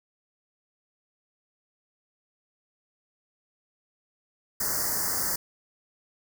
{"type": "band-stop noise", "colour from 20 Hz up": "white", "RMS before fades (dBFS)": -28, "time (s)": [4.6, 5.36], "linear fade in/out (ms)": 5, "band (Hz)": [2000, 4600], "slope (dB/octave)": 96, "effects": []}